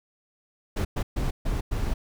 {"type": "noise bursts at uneven times", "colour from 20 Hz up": "brown", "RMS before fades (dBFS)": -26, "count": 5, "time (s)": [[0.76, 0.85], [0.96, 1.03], [1.16, 1.31], [1.45, 1.61], [1.71, 1.94]], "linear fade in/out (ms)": 10, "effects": []}